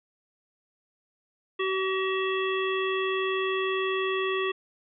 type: harmonic tone with a mistuned harmonic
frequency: 380.5 Hz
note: F#4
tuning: 48 cents sharp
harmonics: 1 / 3 / 5 / 7 / 9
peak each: -27 / -32 / -34 / -35 / -37 dBFS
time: 1.59-4.52 s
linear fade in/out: 10 ms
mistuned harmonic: 9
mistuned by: -45 cents
effects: none